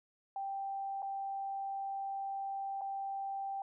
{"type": "tone with dropouts", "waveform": "sine", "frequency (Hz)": 785, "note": "G5", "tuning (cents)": 2, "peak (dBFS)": -36, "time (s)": [0.36, 3.62], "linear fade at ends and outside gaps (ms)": 2, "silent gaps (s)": [[1.021, 1.027], [2.811, 2.816]], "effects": []}